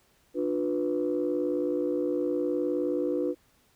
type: chord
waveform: sine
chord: B diminished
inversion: first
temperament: just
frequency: 296.3 / 355.6 / 493.9 Hz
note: D4 / F4 / B4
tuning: +15 / +31 / 0 cents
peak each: -29 dBFS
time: 0.34-3.35 s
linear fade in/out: 50 ms
effects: tanh soft clip ceiling -18 dBFS + pink hiss -65 dBFS RMS until 3.75 s